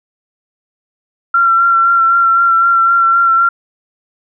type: tone with vibrato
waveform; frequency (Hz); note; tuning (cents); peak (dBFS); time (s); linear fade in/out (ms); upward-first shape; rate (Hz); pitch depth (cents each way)
sine; 1364; F6; -41; -7; 1.34-3.49; 5; sine; 3.9; 21
effects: none